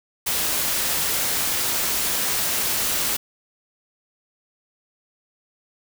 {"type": "noise", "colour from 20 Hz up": "white", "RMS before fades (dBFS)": -23, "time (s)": [0.26, 3.17], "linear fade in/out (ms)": 10, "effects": []}